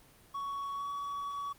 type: tone with pitch glide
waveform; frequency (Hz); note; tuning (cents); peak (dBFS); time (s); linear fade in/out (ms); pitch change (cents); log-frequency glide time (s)
triangle; 1117 to 1131.9; C#6 to C#6; +13 to +36; -33; 0.34-1.53; 10; +23; 0.74-0.88
effects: pink hiss -60 dBFS RMS until 1.58 s + Opus 24 kbps